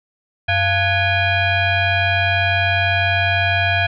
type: tone with frequency modulation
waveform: sine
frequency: 880 Hz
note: A5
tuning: in tune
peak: -14 dBFS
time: 0.48-3.87 s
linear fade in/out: 10 ms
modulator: 786 Hz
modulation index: 2.6
effects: none